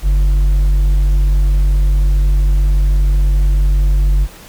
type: tone with hard clipping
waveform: sine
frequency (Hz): 47.81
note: G1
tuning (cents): -43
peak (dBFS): -10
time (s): 0.02-4.28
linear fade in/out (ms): 50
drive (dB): 4
effects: pink hiss -38 dBFS RMS until 4.48 s